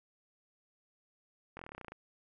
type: slowing click train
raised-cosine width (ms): 0.5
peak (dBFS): -30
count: 13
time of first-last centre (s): 1.57-1.92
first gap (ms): 22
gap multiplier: 1.05
effects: none